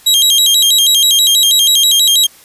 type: tone with vibrato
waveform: sawtooth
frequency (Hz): 3520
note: A7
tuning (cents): 0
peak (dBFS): -4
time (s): 0.06-2.27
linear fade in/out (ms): 10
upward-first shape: square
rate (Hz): 6.2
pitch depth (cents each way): 160
effects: white hiss -42 dBFS RMS until 2.44 s + resampled to 32000 Hz